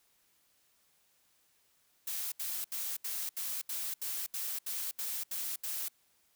blue noise bursts, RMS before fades -37 dBFS, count 12, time 2.07-5.884 s, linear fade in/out 5 ms, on 250 ms, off 74 ms, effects white hiss -71 dBFS RMS until 6.35 s

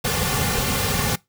pink noise with comb filter, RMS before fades -22 dBFS, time 0.04-1.16 s, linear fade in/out 10 ms, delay 3.1 ms, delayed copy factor -0.8, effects noise-tail reverb RT60 0.2 s tail -22 dB re dry

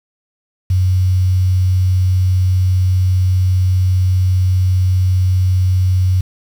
sine tone with quantisation, 92.5 Hz, F#2, in tune, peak -10 dBFS, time 0.7-6.21 s, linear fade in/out 5 ms, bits 6, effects none

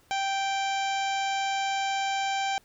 harmonic tone, 783 Hz, G5, 2 cents flat, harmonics 1 / 2 / 3 / 4 / 5 / 6 / 7 / 8 / 9, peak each -27 / -36 / -35 / -37 / -42 / -47 / -45 / -46 / -44 dBFS, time 0.11-2.58 s, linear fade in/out 0 ms, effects pink hiss -62 dBFS RMS until 2.64 s

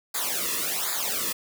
white noise with flanger, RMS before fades -28 dBFS, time 0.14-1.33 s, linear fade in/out 10 ms, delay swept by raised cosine 0.34 to 1.33 ms, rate 1.3 Hz, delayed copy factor -1, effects none

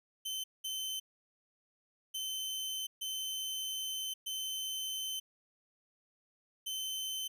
sawtooth tone bursts at uneven times, 3071 Hz, G7, 36 cents flat, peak -33 dBFS, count 6, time 0.25-0.44 / 0.64-1 / 2.14-2.87 / 3.01-4.14 / 4.26-5.2 / 6.66-7.28 s, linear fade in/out 10 ms, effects none

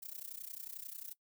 violet noise with amplitude modulation, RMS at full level -43 dBFS, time 0.02-1.14 s, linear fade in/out 10 ms, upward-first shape sine, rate 31.2 Hz, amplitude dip 90%, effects noise-tail reverb RT60 0.1 s tail -20 dB re dry

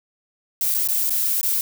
violet noise with dropouts, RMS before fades -21 dBFS, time 0.61-1.61 s, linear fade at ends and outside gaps 1 ms, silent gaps 0.742-0.747 / 0.875-0.886 / 1.096-1.105 / 1.412-1.431 s, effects none

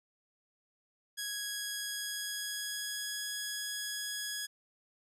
10% pulse tone with pitch glide, 1661.2 to 1671.8 Hz, G#6 to G#6, 0 to +11 cents, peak -27 dBFS, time 1.17-4.47 s, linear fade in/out 20 ms, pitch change +11 cents, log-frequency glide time 1.88-3.18 s, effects none

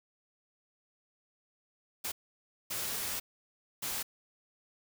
white noise bursts at uneven times, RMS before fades -36 dBFS, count 3, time 2.04-2.12 / 2.7-3.2 / 3.82-4.03 s, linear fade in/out 10 ms, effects none

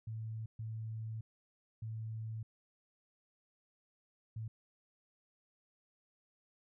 sine tone bursts at uneven times, 110.9 Hz, A2, 14 cents sharp, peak -39 dBFS, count 4, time 0.07-0.46 / 0.59-1.21 / 1.82-2.43 / 4.36-4.48 s, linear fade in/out 5 ms, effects none

